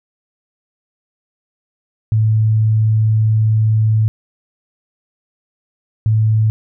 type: tone pair in turn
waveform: sine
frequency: 109.4 / 109.4 Hz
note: A2 / A2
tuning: -9 / -9 cents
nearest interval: unison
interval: 0 cents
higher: neither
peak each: -10 dBFS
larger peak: neither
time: 2.12-4.08 / 6.06-6.5 s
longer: first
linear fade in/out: 0 ms
effects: none